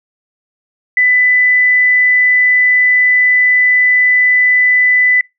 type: tone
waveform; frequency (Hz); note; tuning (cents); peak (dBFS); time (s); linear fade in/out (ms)
sine; 1996; B6; +18; -7; 0.97-5.21; 2
effects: noise-tail reverb RT60 0.2 s tail -25 dB re dry